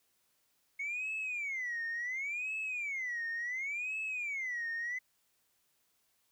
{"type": "tone with vibrato", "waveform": "sine", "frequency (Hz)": 2185, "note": "C#7", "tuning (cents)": -26, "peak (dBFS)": -33, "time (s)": [0.79, 4.99], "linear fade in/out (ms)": 10, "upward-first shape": "sine", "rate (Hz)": 0.7, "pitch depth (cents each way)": 300, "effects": ["tanh soft clip ceiling -32 dBFS", "white hiss -75 dBFS RMS until 6.31 s"]}